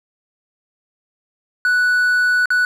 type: tone with dropouts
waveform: triangle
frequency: 1480 Hz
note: F#6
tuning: in tune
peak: -11 dBFS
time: 1.65-2.65 s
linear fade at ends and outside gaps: 1 ms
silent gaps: 2.457-2.504 s
effects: none